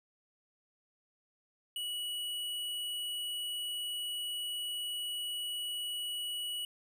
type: tone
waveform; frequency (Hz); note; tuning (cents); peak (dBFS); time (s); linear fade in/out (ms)
square; 2933; F#7; -16; -36; 1.76-6.65; 2
effects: none